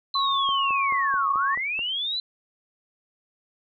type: linear two-way sweep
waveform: sine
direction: down then up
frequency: 4076 to 1108.7 to 4076 Hz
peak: -25 dBFS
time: 0.14-2.2 s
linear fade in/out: 2 ms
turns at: 1.32 s
type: tone with pitch glide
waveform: sine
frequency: 1097 to 1103.4 Hz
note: C#6 to C#6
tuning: -18 to -8 cents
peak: -22 dBFS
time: 0.15-1.55 s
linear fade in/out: 5 ms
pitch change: +10 cents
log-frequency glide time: 0.33-1.3 s
type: click train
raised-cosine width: 1 ms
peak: -26 dBFS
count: 7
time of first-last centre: 0.49-1.792 s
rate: 4.61 Hz
effects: none